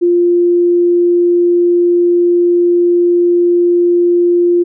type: tone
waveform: sine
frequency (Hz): 349.2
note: F4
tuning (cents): 0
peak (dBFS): -7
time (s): 0.01-4.64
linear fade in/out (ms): 20
effects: none